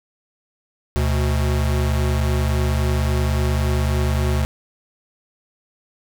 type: tone pair together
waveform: square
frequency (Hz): 73.36 / 123.47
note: D2 / B2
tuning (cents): -1 / 0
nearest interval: major sixth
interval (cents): 901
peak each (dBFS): -19 / -23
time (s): 0.96-4.45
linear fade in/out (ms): 0
effects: none